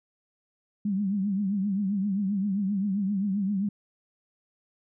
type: tone with vibrato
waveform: sine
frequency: 198.4 Hz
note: G3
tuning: 21 cents sharp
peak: -24 dBFS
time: 0.85-3.69 s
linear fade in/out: 5 ms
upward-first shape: triangle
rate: 7.6 Hz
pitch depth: 120 cents each way
effects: none